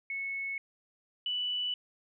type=tone pair in turn; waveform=sine; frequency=2201 / 2968 Hz; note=C#7 / F#7; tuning=-13 / +5 cents; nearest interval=perfect fourth; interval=518 cents; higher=second; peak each=-33 / -30 dBFS; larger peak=second; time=0.1-0.58 / 1.26-1.74 s; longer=neither; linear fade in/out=2 ms; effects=none